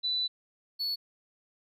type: tone pair in turn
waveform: sine / triangle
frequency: 3981 / 4418 Hz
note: B7 / C#8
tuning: +13 / -7 cents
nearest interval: major second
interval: 180 cents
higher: second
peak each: -27 / -28 dBFS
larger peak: first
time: 0.03-0.28 / 0.79-0.96 s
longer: first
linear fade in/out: 20 ms
effects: none